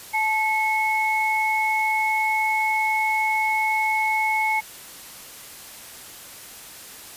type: tone pair together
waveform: sine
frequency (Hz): 870 / 2192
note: A5 / C#7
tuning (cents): -20 / -20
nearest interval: octave + major third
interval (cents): 1600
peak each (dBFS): -22 / -22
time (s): 0.13-4.61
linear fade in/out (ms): 20
effects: white hiss -41 dBFS RMS until 7.16 s + resampled to 32000 Hz